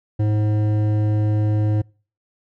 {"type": "tone with hard clipping", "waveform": "sine", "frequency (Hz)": 106.1, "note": "G#2", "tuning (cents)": 38, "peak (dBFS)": -18, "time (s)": [0.19, 1.82], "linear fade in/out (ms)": 10, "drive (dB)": 11, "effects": ["noise-tail reverb RT60 0.4 s tail -26 dB re dry"]}